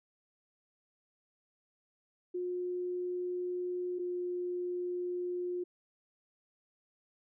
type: tone pair in turn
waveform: sine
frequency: 358.9 / 356.6 Hz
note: F4 / F4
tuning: +47 / +36 cents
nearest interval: unison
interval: 11 cents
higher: first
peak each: -33 / -33 dBFS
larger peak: neither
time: 2.34-3.99 / 3.99-5.64 s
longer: neither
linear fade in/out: 10 ms
effects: none